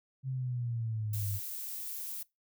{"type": "exponential sweep", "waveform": "sine", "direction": "down", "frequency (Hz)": [134, 98], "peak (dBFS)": -32, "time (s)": [0.23, 1.4], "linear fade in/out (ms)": 50}
{"type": "noise", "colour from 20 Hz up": "violet", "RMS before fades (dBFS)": -40, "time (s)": [1.13, 2.23], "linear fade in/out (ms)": 5}
{"effects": ["noise-tail reverb RT60 0.2 s tail -22 dB re dry"]}